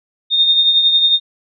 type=tone with tremolo; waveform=sine; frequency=3666 Hz; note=A#7; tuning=30 cents flat; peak=-7 dBFS; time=0.3-1.2 s; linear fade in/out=50 ms; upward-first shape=triangle; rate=11 Hz; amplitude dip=55%; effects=none